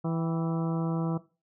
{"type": "harmonic tone with a mistuned harmonic", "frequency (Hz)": 164.81, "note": "E3", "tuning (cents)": 0, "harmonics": [1, 2, 3, 4, 5, 6, 7, 8], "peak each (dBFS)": [-28, -34, -38, -40, -42, -44, -45, -46], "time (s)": [0.04, 1.18], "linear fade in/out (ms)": 10, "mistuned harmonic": 5, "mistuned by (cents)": -77, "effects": ["noise-tail reverb RT60 0.3 s tail -17 dB re dry"]}